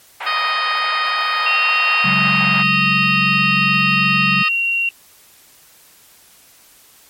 pink band-pass noise, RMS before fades -27 dBFS, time 0.2-2.63 s, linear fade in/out 10 ms, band 720 to 2700 Hz, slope 24 dB/octave
harmonic tone, 622.3 Hz, D#5, in tune, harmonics 2 / 3 / 4 / 5 / 6 / 7 / 8, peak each -19 / -23 / -25 / -27 / -29 / -30 / -31 dBFS, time 0.26-4.49 s, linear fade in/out 10 ms
sine tone, 2750 Hz, F7, 27 cents flat, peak -15 dBFS, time 1.46-4.89 s, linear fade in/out 2 ms
sine chord, C# suspended fourth, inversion none, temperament equal, 138.59 / 185 / 207.7 Hz, C#3 / F#3 / G#3, 0 / 0 / 0 cents, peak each -24 / -21 / -25 dBFS, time 2.04-4.43 s, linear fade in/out 10 ms
effects white hiss -48 dBFS RMS until 7.09 s + MP3 64 kbps

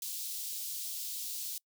white high-pass noise, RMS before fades -39 dBFS, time 0.02-1.58 s, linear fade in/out 2 ms, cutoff 3500 Hz, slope 24 dB/octave, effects noise-tail reverb RT60 0.1 s tail -25 dB re dry

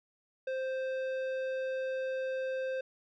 sine tone with tanh clipping, 523.3 Hz, C5, in tune, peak -34 dBFS, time 0.47-2.81 s, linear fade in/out 5 ms, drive 12 dB, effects none

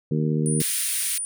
harmonic tone, 77 Hz, D#2, 17 cents flat, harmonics 2 / 3 / 4 / 5 / 6, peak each -22 / -26 / -31 / -31 / -32 dBFS, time 0.11-0.62 s, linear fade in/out 5 ms
sine tone, 9397 Hz, D9, in tune, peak -26 dBFS, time 0.46-1.25 s, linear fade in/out 0 ms
white high-pass noise, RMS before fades -28 dBFS, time 0.6-1.18 s, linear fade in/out 2 ms, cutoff 1800 Hz, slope 24 dB/octave
effects none

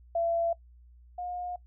sine tone pair in turn, 675 / 715.1 Hz, E5 / F5, +41 / +41 cents, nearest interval minor second, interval 100 cents, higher second, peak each -25 / -33 dBFS, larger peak first, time 0.15-0.53 / 1.18-1.56 s, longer neither, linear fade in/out 5 ms, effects noise-tail reverb RT60 0.1 s tail -20 dB re dry + added 60 Hz sine -52 dBFS peak until 1.66 s

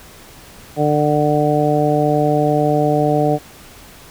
harmonic tone, 149 Hz, D3, 25 cents sharp, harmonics 1 / 2 / 3 / 4 / 5, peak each -19 / -19 / -19 / -19 / -19 dBFS, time 0.76-3.39 s, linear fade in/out 50 ms, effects pink hiss -41 dBFS RMS until 4.1 s

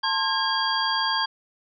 sine tone cluster, 889 / 1056 / 1624 / 3276 / 4711 Hz, A5 / C6 / G#6 / G#7 / D8, +18 / +16 / -39 / -24 / +5 cents, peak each -28 dBFS, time 0.03-1.26 s, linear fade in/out 10 ms, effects none

